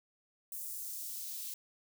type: noise with high-pass filter sweep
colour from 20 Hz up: blue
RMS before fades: -42 dBFS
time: 0.52-1.54 s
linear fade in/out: 2 ms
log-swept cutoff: 8700 to 3200 Hz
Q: 0.99
effects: none